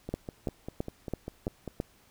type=two click trains; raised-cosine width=2 ms; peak=-23 / -17 dBFS; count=9 / 6; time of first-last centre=0.09-1.677 / 0.14-1.801 s; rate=5.04 / 3.01 Hz; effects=pink hiss -62 dBFS RMS until 2.1 s